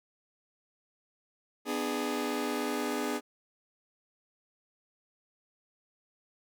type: chord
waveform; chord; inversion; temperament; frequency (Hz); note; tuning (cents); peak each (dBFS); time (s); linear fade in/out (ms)
sawtooth; G# diminished; first; just; 249.2 / 299 / 415.3; B3 / D4 / G#4; +16 / +31 / 0; -31; 1.65-3.21; 50
effects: none